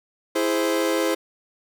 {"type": "chord", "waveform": "40% pulse", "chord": "E augmented", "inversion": "none", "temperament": "equal with one note detuned", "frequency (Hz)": [329.6, 415.3, 521.4], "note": ["E4", "G#4", "B#4"], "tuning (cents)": [0, 0, -6], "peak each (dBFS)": [-23, -26, -23], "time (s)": [0.35, 1.15], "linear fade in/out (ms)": 10, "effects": []}